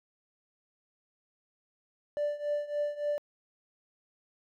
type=tone with tremolo; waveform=triangle; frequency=587.3 Hz; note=D5; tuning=in tune; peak=-23 dBFS; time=2.17-3.18 s; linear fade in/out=0 ms; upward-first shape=triangle; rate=3.5 Hz; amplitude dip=90%; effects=tanh soft clip ceiling -23 dBFS